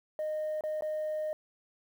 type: tone with dropouts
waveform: sine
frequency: 616 Hz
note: D#5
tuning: 17 cents flat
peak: -29 dBFS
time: 0.19-1.33 s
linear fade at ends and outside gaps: 1 ms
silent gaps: 0.609-0.637 / 0.809-0.822 s
effects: tanh soft clip ceiling -29 dBFS + 10-bit